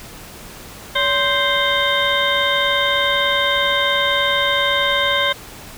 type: harmonic tone with a mistuned harmonic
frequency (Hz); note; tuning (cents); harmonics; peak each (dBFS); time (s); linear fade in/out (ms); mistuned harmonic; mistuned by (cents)
523.3; C5; 0; 1 / 2 / 3 / 4 / 6 / 7; -22 / -22 / -22 / -22 / -22 / -22; 0.95-5.33; 10; 1; +140
effects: pink hiss -37 dBFS RMS until 5.77 s